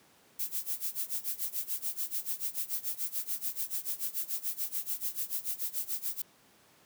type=noise with tremolo; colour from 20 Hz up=violet; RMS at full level=-32 dBFS; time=0.39-6.22 s; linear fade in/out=5 ms; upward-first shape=sine; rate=6.9 Hz; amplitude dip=90%; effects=pink hiss -62 dBFS RMS until 6.85 s + high-pass 150 Hz 12 dB/octave